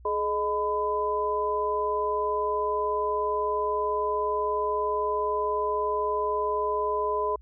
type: tone cluster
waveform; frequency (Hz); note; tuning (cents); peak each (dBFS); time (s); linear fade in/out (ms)
sine; 421.9 / 618 / 1005; G#4 / D#5 / B5; +27 / -12 / +30; -28 / -32 / -27; 0.05-7.36; 5
effects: added 60 Hz sine -47 dBFS peak until 7.41 s